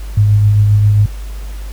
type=tone with tremolo; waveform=sine; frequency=103.83 Hz; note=G#2; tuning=in tune; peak=-5 dBFS; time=0.17-1.06 s; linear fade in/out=5 ms; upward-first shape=triangle; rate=7.5 Hz; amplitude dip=30%; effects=added 50 Hz sine -22 dBFS peak until 1.72 s + pink hiss -39 dBFS RMS until 1.72 s